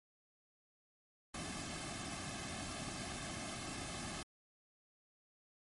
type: noise with comb filter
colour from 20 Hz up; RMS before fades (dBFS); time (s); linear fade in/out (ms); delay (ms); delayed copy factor
pink; -44; 1.34-4.23; 5; 2.1; -0.8
effects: MP3 48 kbps